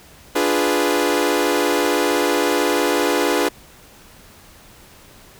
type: chord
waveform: sawtooth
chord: D diminished seventh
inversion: none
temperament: equal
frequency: 293.7 / 349.2 / 415.3 / 493.9 Hz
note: D4 / F4 / Ab4 / Cb5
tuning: 0 / 0 / 0 / 0 cents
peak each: -18 dBFS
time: 0.35-3.49 s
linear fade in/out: 10 ms
effects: pink hiss -46 dBFS RMS until 5.39 s